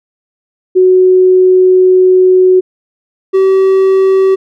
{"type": "tone pair in turn", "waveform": ["sine", "triangle"], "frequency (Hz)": [370, 382.8], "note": ["F#4", "G4"], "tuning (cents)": [0, -41], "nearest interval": "minor second", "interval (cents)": 59, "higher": "second", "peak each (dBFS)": -3, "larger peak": "neither", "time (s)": [[0.75, 2.61], [3.33, 4.36]], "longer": "first", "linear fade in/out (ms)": 20, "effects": []}